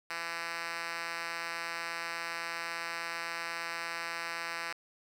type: tone with band-pass filter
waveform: 5% pulse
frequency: 168.2 Hz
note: E3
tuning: 35 cents sharp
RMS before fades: -38 dBFS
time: 0.1-4.73 s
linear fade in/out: 5 ms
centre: 2700 Hz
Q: 0.81
effects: 9-bit